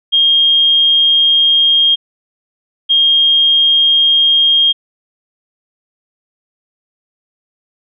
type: tone pair in turn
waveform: sine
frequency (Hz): 3230 / 3230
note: G#7 / G#7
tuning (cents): -49 / -49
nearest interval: unison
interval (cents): 0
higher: neither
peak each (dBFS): -7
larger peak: neither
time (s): 0.12-1.96 / 2.89-4.73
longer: neither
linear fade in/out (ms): 20
effects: none